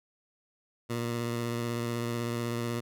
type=tone with vibrato; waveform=15% pulse; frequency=118.2 Hz; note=A#2; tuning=24 cents sharp; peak=-24 dBFS; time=0.89-2.81 s; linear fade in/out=20 ms; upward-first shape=sine; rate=16 Hz; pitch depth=20 cents each way; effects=none